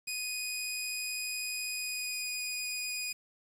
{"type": "tone with pitch glide", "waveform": "15% pulse", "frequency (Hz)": [2489, 2473], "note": ["D#7", "D#7"], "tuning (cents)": [0, -11], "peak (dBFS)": -27, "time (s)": [0.07, 3.13], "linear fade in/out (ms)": 10, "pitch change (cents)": -11, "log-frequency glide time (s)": [1.72, 2.24], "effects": ["9-bit"]}